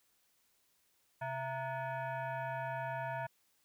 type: tone with frequency modulation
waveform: sine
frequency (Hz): 130.81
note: C3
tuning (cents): 0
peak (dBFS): -36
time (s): 1.21-3.27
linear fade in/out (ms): 10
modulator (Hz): 797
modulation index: 1.7
effects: white hiss -74 dBFS RMS until 3.64 s